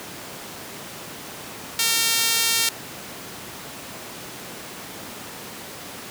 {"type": "tone with high-pass filter", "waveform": "sawtooth", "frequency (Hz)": 457.4, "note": "A#4", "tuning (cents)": -33, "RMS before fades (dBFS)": -21, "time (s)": [1.79, 2.69], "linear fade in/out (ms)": 2, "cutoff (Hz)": 3300, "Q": 0.72, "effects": ["pink hiss -36 dBFS RMS until 6.1 s", "high-pass 150 Hz 12 dB/octave"]}